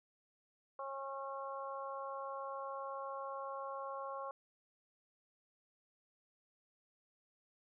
harmonic tone, 272.6 Hz, C#4, 29 cents flat, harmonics 2 / 3 / 4 / 5, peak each -45 / -49 / -44 / -53 dBFS, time 0.79-4.31 s, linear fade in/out 2 ms, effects none

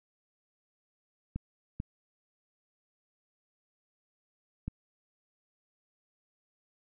clicks, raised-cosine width 5 ms, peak -22 dBFS, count 3, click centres 1.36 / 1.801 / 4.68 s, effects none

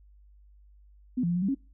sine tone with pitch steps, 252.3 / 171.5 / 174.1 / 178.9 / 195.1 / 272.9 Hz, B3 / F3 / F3 / F3 / G3 / C#4, +37 / -31 / -5 / +42 / -8 / -27 cents, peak -24 dBFS, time 1.17-1.548 s, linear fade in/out 10 ms, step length 63 ms, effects noise-tail reverb RT60 0.3 s tail -23 dB re dry + added 50 Hz sine -53 dBFS peak until 1.73 s

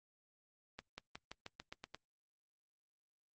accelerating click train, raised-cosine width 0.2 ms, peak -28 dBFS, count 9, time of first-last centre 0.79-1.946 s, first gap 190 ms, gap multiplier 0.92, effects low-pass 7000 Hz 12 dB/octave + Opus 32 kbps

